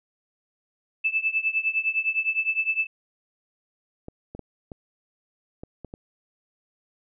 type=tone with tremolo; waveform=sine; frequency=2630 Hz; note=E7; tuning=5 cents flat; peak=-18 dBFS; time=1.04-2.87 s; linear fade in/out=10 ms; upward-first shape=triangle; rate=9.8 Hz; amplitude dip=95%
type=clicks; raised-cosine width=2 ms; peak=-24 dBFS; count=7; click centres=4.084 / 4.35 / 4.393 / 4.718 / 5.635 / 5.847 / 5.939 s
effects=none